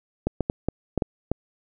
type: clicks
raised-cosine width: 2 ms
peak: -9 dBFS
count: 7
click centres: 0.27 / 0.407 / 0.499 / 0.686 / 0.977 / 1.022 / 1.316 s
effects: none